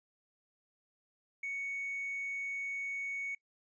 triangle tone with tanh clipping, 2225 Hz, C#7, 6 cents sharp, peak -36 dBFS, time 1.43-3.35 s, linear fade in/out 5 ms, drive 5 dB, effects noise-tail reverb RT60 0.1 s tail -22 dB re dry + resampled to 16000 Hz

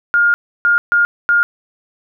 sine tone bursts at uneven times, 1416 Hz, F6, 23 cents sharp, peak -9 dBFS, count 4, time 0.14-0.34 / 0.65-0.78 / 0.92-1.05 / 1.29-1.43 s, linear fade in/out 0 ms, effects none

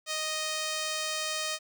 5% pulse tone, 622.3 Hz, D#5, in tune, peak -19 dBFS, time 0.06-1.59 s, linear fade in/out 50 ms, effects none

